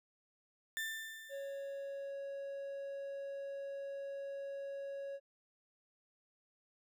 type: tone with exponential decay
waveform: 35% pulse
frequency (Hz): 1782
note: A6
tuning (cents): +22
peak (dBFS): -34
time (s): 0.77-2.11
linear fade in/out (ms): 0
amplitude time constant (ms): 290
type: tone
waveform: triangle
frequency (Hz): 554.4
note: C#5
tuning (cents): 0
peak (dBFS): -39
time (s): 1.29-5.2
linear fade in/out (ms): 50
effects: none